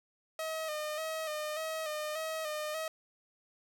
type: tone with vibrato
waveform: sawtooth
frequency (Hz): 622.3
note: D#5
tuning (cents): 0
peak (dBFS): -31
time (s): 0.39-2.88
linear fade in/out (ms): 2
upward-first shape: square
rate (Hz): 1.7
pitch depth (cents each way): 41
effects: none